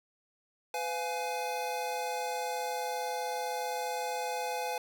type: chord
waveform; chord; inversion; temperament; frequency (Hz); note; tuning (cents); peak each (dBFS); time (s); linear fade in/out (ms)
square; F diminished; second; just; 502.9 / 698.5 / 838.1; Cb5 / F5 / Ab5; +31 / 0 / +16; -38 / -40 / -36; 0.74-4.78; 2
effects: none